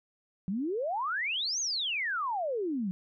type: exponential two-way sweep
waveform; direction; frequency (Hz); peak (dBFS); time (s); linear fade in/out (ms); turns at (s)
sine; up then down; 177.2 to 6645 to 177.2; -29; 0.48-2.91; 0; 1.6
effects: none